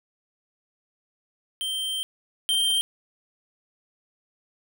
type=tone pair in turn; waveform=square; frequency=3136 / 3153 Hz; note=G7 / G7; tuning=0 / +9 cents; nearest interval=unison; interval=9 cents; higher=second; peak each=-27 / -21 dBFS; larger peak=second; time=1.61-2.03 / 2.49-2.81 s; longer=first; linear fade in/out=0 ms; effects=none